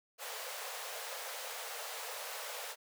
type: high-pass noise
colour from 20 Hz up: pink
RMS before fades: -43 dBFS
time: 0.18-2.76 s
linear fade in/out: 50 ms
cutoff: 450 Hz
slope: 96 dB/octave
effects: none